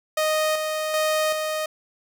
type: tone with tremolo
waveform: sawtooth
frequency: 621 Hz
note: D#5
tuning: 3 cents flat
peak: -16 dBFS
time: 0.17-1.66 s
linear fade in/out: 5 ms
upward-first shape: square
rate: 1.3 Hz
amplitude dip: 40%
effects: none